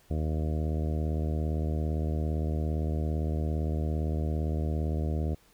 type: harmonic tone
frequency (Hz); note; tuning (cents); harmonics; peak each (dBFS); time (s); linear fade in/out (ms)
77.6; D#2; -4; 1 / 2 / 3 / 4 / 5 / 6 / 7 / 8 / 9; -28 / -34 / -38 / -40 / -42 / -44 / -45 / -46 / -47; 0.1-5.35; 10
effects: pink hiss -62 dBFS RMS until 5.53 s